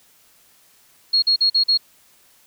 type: tone bursts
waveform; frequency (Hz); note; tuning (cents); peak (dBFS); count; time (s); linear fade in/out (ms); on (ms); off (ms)
sine; 4300; C8; +47; -13; 5; 1.13-1.776; 10; 94; 44
effects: white hiss -55 dBFS RMS until 2.46 s